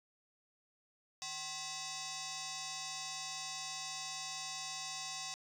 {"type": "tone with frequency modulation", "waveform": "sine", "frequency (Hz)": 763, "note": "G5", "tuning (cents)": -47, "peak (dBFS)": -39, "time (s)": [1.22, 5.34], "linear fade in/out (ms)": 0, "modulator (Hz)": 915, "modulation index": 7.2, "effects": ["tanh soft clip ceiling -37 dBFS", "13-bit"]}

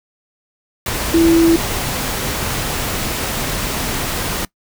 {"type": "tone in noise", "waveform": "sine", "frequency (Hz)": 331.5, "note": "E4", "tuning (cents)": 10, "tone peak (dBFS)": -8, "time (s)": [1.14, 1.56], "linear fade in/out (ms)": 2, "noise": "pink", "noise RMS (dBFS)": -21, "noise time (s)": [0.86, 4.45], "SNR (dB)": 10, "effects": ["noise-tail reverb RT60 0.1 s tail -22 dB re dry"]}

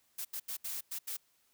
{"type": "noise bursts at uneven times", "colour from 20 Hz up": "blue", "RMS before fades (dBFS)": -39, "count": 6, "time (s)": [[0.18, 0.25], [0.33, 0.4], [0.48, 0.57], [0.64, 0.81], [0.91, 0.99], [1.07, 1.17]], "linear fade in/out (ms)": 10, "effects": ["white hiss -72 dBFS RMS until 1.53 s"]}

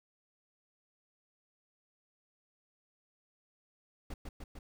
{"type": "noise with echo", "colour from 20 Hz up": "brown", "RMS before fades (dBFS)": -40, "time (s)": [4.1, 4.14], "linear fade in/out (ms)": 5, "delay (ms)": 150, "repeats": 3, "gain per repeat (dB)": -2, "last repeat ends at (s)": 4.59, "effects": []}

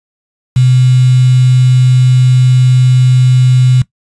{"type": "tone with quantisation", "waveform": "sine", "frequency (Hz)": 127.2, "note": "C3", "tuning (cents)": -48, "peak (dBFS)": -4, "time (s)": [0.56, 3.82], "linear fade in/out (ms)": 5, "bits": 4, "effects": ["noise-tail reverb RT60 0.1 s tail -18 dB re dry", "resampled to 22050 Hz"]}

